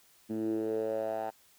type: tone with band-pass filter sweep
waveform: 10% pulse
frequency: 110 Hz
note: A2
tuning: in tune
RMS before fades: -33 dBFS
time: 0.29-1.31 s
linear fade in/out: 20 ms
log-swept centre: 260 to 830 Hz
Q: 4.7
effects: white hiss -63 dBFS RMS until 1.58 s